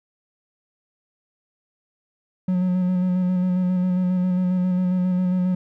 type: tone with vibrato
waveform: triangle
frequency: 182.2 Hz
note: F#3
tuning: 26 cents flat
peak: -16 dBFS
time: 2.48-5.55 s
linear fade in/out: 5 ms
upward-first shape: square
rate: 7.4 Hz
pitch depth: 19 cents each way
effects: none